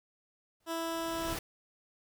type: noise with exponential growth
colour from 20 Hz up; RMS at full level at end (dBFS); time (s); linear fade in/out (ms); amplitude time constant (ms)
pink; -36; 0.6-1.39; 5; 170
type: tone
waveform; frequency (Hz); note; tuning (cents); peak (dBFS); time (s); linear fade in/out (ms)
15% pulse; 330; E4; +2; -27; 0.66-1.37; 50
effects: none